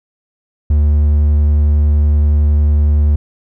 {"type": "tone", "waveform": "triangle", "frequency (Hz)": 74.1, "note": "D2", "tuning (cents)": 16, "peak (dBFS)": -6, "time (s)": [0.7, 3.16], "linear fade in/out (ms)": 5, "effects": []}